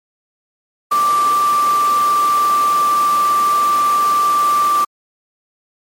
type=tone in noise; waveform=sine; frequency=1174.7 Hz; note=D6; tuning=in tune; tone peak=-11 dBFS; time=0.91-4.85 s; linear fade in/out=10 ms; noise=pink; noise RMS=-26 dBFS; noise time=0.91-4.85 s; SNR=+12 dB; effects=high-pass 300 Hz 12 dB/octave + MP3 64 kbps